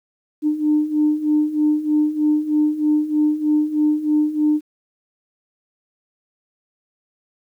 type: beating tone pair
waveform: sine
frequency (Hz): 300 / 303.2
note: D4 / D#4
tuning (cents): +37 / -45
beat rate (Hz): 3.2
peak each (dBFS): -20 / -16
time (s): 0.42-4.61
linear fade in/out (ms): 50
effects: tanh soft clip ceiling -8 dBFS + 9-bit